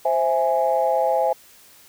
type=chord; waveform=sine; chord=C augmented; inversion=none; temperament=equal; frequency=523.3 / 659.3 / 830.6 Hz; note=C5 / E5 / G#5; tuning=0 / 0 / 0 cents; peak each=-21 dBFS; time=0.05-1.33 s; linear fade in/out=5 ms; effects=tanh soft clip ceiling -8 dBFS + white hiss -50 dBFS RMS until 1.88 s